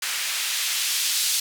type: noise with band-pass filter sweep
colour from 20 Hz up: blue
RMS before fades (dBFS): -25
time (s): 0.02-1.4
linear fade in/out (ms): 5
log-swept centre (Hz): 1900 to 4200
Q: 0.92
effects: none